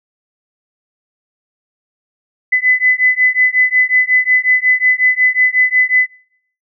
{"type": "beating tone pair", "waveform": "sine", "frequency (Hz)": [2007, 2012.5], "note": ["B6", "B6"], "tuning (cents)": [27, 32], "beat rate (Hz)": 5.5, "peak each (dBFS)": -13, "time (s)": [2.52, 6.07], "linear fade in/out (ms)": 10, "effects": ["noise-tail reverb RT60 0.6 s tail -20 dB re dry"]}